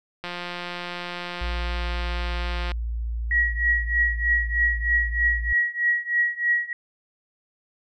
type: click train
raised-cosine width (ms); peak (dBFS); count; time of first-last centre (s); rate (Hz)
0.3; -16; 437; 0.24-2.717; 176
type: tone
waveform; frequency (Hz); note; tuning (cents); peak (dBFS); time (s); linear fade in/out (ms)
sine; 57.3; A#1; -29; -25; 1.41-5.53; 5
type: tone with tremolo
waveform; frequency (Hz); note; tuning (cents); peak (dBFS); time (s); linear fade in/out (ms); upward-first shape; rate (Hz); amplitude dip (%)
sine; 1910; A#6; +42; -16; 3.31-6.73; 2; triangle; 3.2; 95
effects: none